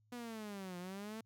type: linear two-way sweep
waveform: sawtooth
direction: down then up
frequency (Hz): 246.9 to 175 to 226.1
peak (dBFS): -40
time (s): 0.12-1.21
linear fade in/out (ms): 5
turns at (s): 0.78
effects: added 107 Hz sine -70 dBFS peak until 1.25 s